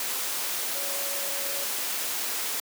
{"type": "tone in noise", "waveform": "sine", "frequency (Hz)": 560, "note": "C#5", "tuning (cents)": 18, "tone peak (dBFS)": -39, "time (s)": [0.75, 1.64], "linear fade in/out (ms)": 2, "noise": "white", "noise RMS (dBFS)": -30, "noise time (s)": [0, 2.6], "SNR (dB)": -12, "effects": ["high-pass 300 Hz 12 dB/octave"]}